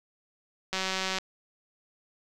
click train, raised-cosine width 0.2 ms, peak -13 dBFS, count 87, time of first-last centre 0.73-1.185 s, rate 189 Hz, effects none

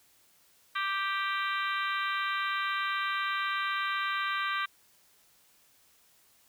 harmonic tone with a mistuned harmonic, 392 Hz, G4, in tune, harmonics 3 / 4 / 5 / 6 / 7 / 8 / 9 / 10, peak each -32 / -34 / -38 / -39 / -44 / -41 / -45 / -44 dBFS, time 0.75-4.66 s, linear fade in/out 10 ms, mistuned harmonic 9, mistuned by +44 cents, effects white hiss -64 dBFS RMS until 6.48 s

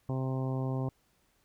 harmonic tone, 131.3 Hz, C3, 6 cents sharp, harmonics 1 / 2 / 3 / 4 / 5 / 6 / 7 / 8, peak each -31 / -37 / -41 / -43 / -45 / -47 / -48 / -49 dBFS, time 0.09-0.89 s, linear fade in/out 2 ms, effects pink hiss -71 dBFS RMS until 1.44 s

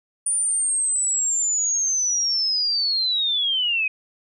sine linear sweep, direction down, 9400 to 2489 Hz, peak -19 dBFS, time 0.26-3.88 s, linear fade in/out 5 ms, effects none

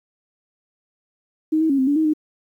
sine tone with pitch steps, 313 / 319.7 / 275.3 / 261.8 / 287.3 / 315.7 / 306.8 Hz, D#4 / D#4 / C#4 / C4 / D4 / D#4 / D#4, +10 / +47 / -12 / +1 / -38 / +25 / -24 cents, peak -15 dBFS, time 1.52-2.136 s, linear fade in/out 10 ms, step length 88 ms, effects 9-bit

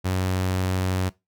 sawtooth tone, 92.9 Hz, F#2, 7 cents sharp, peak -18 dBFS, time 0.04-1.1 s, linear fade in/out 20 ms, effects noise-tail reverb RT60 0.2 s tail -20 dB re dry

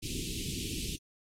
pink band-stop noise, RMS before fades -37 dBFS, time 0.02-0.97 s, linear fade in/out 20 ms, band 390 to 2500 Hz, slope 48 dB/octave, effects low-pass 11000 Hz 12 dB/octave + AAC 48 kbps

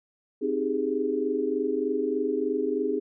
sine chord, Ab major seventh, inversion first, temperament equal with one note detuned, 263.3 / 311.1 / 392 / 415.3 Hz, C4 / Eb4 / G4 / Ab4, +11 / 0 / 0 / 0 cents, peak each -31 / -31 / -31 / -27 dBFS, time 0.41-3 s, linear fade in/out 20 ms, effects none

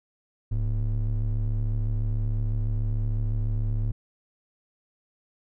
triangle ring-modulated tone, 70 Hz, C#2, 18 cents sharp, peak -18 dBFS, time 0.51-3.92 s, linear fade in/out 10 ms, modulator 36.9 Hz, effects none

